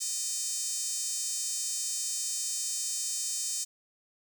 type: tone with high-pass filter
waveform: 5% pulse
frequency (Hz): 615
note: D#5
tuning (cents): -20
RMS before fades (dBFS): -33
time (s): 0-3.65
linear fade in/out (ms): 20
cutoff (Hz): 7300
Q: 1.7
effects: 10-bit